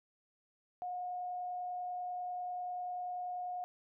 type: tone with frequency modulation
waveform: sine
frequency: 721 Hz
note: F#5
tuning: 45 cents flat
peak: -37 dBFS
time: 0.82-3.64 s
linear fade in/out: 0 ms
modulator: 30.2 Hz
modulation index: 0.21
effects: none